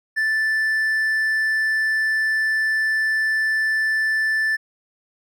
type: tone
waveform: triangle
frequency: 1760 Hz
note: A6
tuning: in tune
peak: -16 dBFS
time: 0.16-4.57 s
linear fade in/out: 20 ms
effects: none